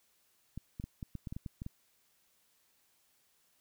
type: clicks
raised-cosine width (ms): 5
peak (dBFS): -28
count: 11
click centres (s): 0.576 / 0.799 / 0.84 / 1.028 / 1.153 / 1.272 / 1.325 / 1.365 / 1.462 / 1.619 / 1.664
effects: white hiss -72 dBFS RMS until 3.6 s